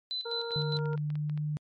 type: tone with tremolo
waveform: sine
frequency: 4018 Hz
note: B7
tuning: 29 cents sharp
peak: -31 dBFS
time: 0.11-0.77 s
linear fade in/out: 0 ms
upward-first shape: square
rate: 4.9 Hz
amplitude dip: 70%
type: harmonic tone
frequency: 466.2 Hz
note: A#4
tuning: in tune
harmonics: 1 / 2 / 3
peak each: -35 / -43 / -43 dBFS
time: 0.25-0.96 s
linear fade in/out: 10 ms
type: clicks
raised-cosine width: 0.3 ms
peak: -33 dBFS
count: 9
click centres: 0.508 / 0.789 / 0.857 / 0.932 / 0.977 / 1.103 / 1.155 / 1.297 / 1.376 s
type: tone with pitch glide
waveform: sine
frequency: 148.3 to 150.28 Hz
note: D3 to D3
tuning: +17 to +40 cents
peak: -29 dBFS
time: 0.56-1.57 s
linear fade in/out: 0 ms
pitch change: +23 cents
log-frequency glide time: 0.7-1.39 s
effects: MP3 48 kbps